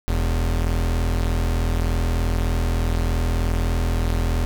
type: tone pair together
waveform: square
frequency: 41.64 / 82.41 Hz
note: E1 / E2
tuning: +18 / 0 cents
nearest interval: octave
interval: 1182 cents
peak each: -21 / -24 dBFS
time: 0.08-4.45 s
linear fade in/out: 0 ms
effects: none